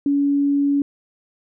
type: tone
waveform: sine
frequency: 283.1 Hz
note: C#4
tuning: 37 cents sharp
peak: -15 dBFS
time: 0.06-0.82 s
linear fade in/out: 2 ms
effects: none